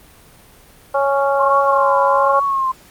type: harmonic tone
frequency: 277.2 Hz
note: C#4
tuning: in tune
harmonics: 2 / 3 / 4 / 5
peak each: -16 / -19 / -21 / -24 dBFS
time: 0.94-2.4 s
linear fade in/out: 10 ms
type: tone with vibrato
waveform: sine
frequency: 1059 Hz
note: C6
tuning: 21 cents sharp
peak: -15 dBFS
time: 1.39-2.72 s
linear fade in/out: 10 ms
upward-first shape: triangle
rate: 1.2 Hz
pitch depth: 100 cents each way
effects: pink hiss -46 dBFS RMS until 2.9 s + Opus 32 kbps